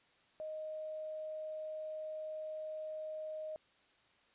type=tone with quantisation; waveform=sine; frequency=622.3 Hz; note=D#5; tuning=in tune; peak=-40 dBFS; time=0.4-3.56 s; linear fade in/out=0 ms; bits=11; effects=white hiss -69 dBFS RMS until 4.34 s + resampled to 8000 Hz

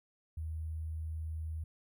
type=tone with sample-and-hold; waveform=sine; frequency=79.4 Hz; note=D#2; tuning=36 cents sharp; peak=-36 dBFS; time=0.37-1.64 s; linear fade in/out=5 ms; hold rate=11025 Hz; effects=none

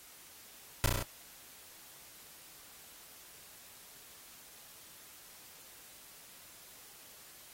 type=noise with echo; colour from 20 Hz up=pink; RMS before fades=-26 dBFS; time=0.84-0.86 s; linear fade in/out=0 ms; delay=33 ms; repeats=5; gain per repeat=-2 dB; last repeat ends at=1.025 s; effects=white hiss -55 dBFS RMS until 7.53 s + AAC 48 kbps

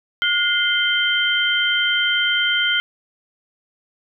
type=tone cluster; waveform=sine; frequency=1434 / 2086 / 3125 Hz; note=F6 / C7 / G7; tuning=+45 / -6 / -6 cents; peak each=-20 / -23 / -19 dBFS; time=0.22-2.8 s; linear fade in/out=0 ms; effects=none

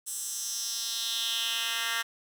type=tone with high-pass filter sweep; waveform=10% pulse; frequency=230 Hz; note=A#3; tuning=23 cents flat; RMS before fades=-32 dBFS; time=0.06-2.03 s; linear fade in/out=20 ms; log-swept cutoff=8400 to 1900 Hz; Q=2.6; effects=none

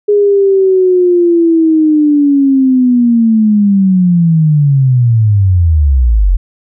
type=linear sweep; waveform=sine; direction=down; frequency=415.3 to 41.73 Hz; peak=-5 dBFS; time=0.08-6.37 s; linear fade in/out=10 ms; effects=none

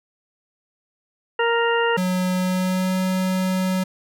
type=harmonic tone; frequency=466.2 Hz; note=A#4; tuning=in tune; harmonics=1 / 2 / 3 / 4 / 6; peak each=-20 / -23 / -25 / -26 / -28 dBFS; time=1.39-1.97 s; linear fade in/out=5 ms
type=tone with pitch glide; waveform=square; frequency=183.4 to 186.28 Hz; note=F#3 to F#3; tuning=-15 to +12 cents; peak=-20 dBFS; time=1.97-3.84 s; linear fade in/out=10 ms; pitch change=+27 cents; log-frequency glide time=2.34-2.97 s
effects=none

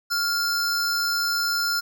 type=tone pair together; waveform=square; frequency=1396.9 / 5274 Hz; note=F6 / E8; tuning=0 / 0 cents; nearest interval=octave + major seventh; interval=2300 cents; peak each=-24 / -27 dBFS; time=0.1-1.81 s; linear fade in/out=20 ms; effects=none

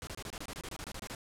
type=noise bursts; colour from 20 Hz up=pink; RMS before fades=-42 dBFS; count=15; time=0.02-1.149 s; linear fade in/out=0 ms; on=51 ms; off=26 ms; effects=low-pass 11000 Hz 12 dB/octave

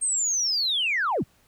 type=linear sweep; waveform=sine; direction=down; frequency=8600 to 58.27 Hz; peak=-21 dBFS; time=0.01-1.24 s; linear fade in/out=20 ms; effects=tanh soft clip ceiling -17 dBFS + pink hiss -62 dBFS RMS until 1.47 s

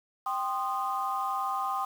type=chord; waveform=sine; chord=C minor; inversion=second; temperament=equal with one note detuned; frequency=784 / 1046.5 / 1234.5 Hz; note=G5 / C6 / Eb6; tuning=0 / 0 / -14 cents; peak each=-32 dBFS; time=0.26-1.85 s; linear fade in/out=5 ms; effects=tanh soft clip ceiling -19 dBFS + 8-bit

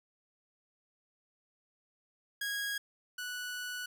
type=tone pair in turn; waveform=sawtooth; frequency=1646 / 1477.5 Hz; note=G#6 / F#6; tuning=-16 / -3 cents; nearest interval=major second; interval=187 cents; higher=first; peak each=-30 / -34 dBFS; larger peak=first; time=2.41-2.78 / 3.18-3.86 s; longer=second; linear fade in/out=5 ms; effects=none

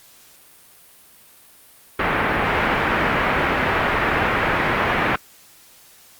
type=low-pass noise; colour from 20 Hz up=white; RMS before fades=-20 dBFS; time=1.99-5.16 s; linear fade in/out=5 ms; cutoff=2100 Hz; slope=24 dB/octave; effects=white hiss -49 dBFS RMS until 6.19 s + Opus 48 kbps

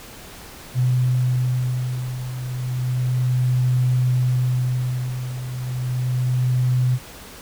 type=beating tone pair; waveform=sine; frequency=125.8 / 126.12 Hz; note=B2 / B2; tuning=+32 / +37 cents; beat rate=0.32 Hz; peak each=-24 / -19 dBFS; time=0.74-6.99 s; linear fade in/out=50 ms; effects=pink hiss -40 dBFS RMS until 7.41 s

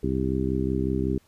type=harmonic tone; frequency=65.41 Hz; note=C2; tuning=in tune; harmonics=1 / 2 / 3 / 4 / 5 / 6; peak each=-30 / -30 / -30 / -30 / -30 / -30 dBFS; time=0.03-1.18 s; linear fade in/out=5 ms; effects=pink hiss -62 dBFS RMS until 1.27 s + resampled to 32000 Hz

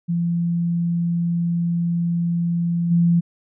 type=tone with level steps; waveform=sine; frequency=170.8 Hz; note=F3; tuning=38 cents flat; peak=-18 / -13 dBFS; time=0.08-3.21 s; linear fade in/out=20 ms; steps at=2.9 s; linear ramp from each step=20 ms; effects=none

